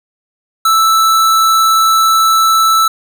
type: tone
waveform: square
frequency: 1318.5 Hz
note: E6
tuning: in tune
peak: -8 dBFS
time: 0.65-2.88 s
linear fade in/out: 5 ms
effects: none